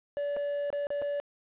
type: tone with dropouts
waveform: triangle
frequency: 575 Hz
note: D5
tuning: 37 cents flat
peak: -27 dBFS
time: 0.17-1.2 s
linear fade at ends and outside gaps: 0 ms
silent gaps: 0.365-0.369 / 0.703-0.728 / 0.869-0.904 / 1.017-1.022 s
effects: resampled to 8000 Hz + 10-bit